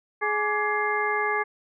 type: harmonic tone with a mistuned harmonic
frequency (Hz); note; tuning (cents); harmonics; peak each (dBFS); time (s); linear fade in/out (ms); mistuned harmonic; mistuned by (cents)
420; G#4; +19; 1 / 2 / 3 / 4 / 5; -29 / -29 / -29 / -29 / -29; 0.21-1.44; 20; 3; -130
effects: none